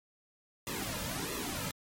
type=noise with flanger; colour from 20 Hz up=pink; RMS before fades=-37 dBFS; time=0.67-1.71 s; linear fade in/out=0 ms; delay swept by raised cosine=1.3 to 2.7 ms; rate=1.5 Hz; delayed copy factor=-1; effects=MP3 64 kbps